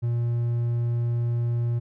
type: tone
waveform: triangle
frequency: 118.6 Hz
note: A#2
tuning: 30 cents sharp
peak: -20 dBFS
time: 0.02-1.8 s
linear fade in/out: 20 ms
effects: none